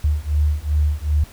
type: beating tone pair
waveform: sine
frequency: 73.42 / 76.02 Hz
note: D2 / D#2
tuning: 0 / -40 cents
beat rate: 2.6 Hz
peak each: -19 / -19 dBFS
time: 0.04-1.24 s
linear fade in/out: 5 ms
effects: pink hiss -45 dBFS RMS until 1.32 s